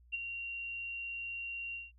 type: tone with ADSR envelope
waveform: sine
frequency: 2758 Hz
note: F7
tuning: 22 cents flat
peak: -31 dBFS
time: 0.12-1.92 s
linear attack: 23 ms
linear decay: 21 ms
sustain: -7 dB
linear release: 180 ms
effects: added 60 Hz sine -59 dBFS peak until 1.98 s